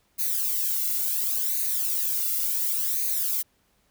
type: noise with flanger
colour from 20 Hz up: violet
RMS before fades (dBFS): -26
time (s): 0.18-3.43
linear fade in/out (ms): 20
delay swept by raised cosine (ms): 0.46 to 1.46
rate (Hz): 0.7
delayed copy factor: +0.7
effects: pink hiss -67 dBFS RMS until 3.9 s